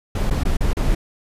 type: noise with dropouts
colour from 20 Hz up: brown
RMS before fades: -18 dBFS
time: 0.15-0.95 s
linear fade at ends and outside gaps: 5 ms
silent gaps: 0.3-0.308 / 0.435-0.451 / 0.569-0.606 / 0.733-0.768 s
effects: resampled to 32000 Hz